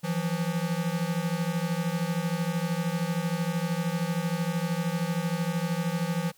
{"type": "beating tone pair", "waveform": "square", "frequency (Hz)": [164, 177], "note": ["E3", "F3"], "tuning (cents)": [-9, 23], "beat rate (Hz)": 13, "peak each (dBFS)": -30, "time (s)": [0.03, 6.32], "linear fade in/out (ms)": 20, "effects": ["white hiss -61 dBFS RMS until 6.37 s"]}